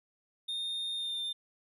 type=tone with pitch glide; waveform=triangle; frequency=3659 to 3602 Hz; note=A#7 to A7; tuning=-33 to +40 cents; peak=-32 dBFS; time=0.48-1.33 s; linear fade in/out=10 ms; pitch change=-27 cents; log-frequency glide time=0.95-1.18 s; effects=none